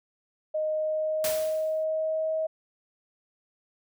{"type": "tone with pitch glide", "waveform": "sine", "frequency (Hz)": [620, 634.9], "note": ["D#5", "D#5"], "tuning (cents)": [-6, 35], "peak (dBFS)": -25, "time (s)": [0.54, 2.47], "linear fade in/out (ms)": 10, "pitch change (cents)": 41, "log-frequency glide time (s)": [0.72, 2.34]}
{"type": "noise with exponential decay", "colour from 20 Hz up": "white", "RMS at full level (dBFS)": -29, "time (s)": [1.24, 1.84], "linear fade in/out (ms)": 2, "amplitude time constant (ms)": 130}
{"effects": []}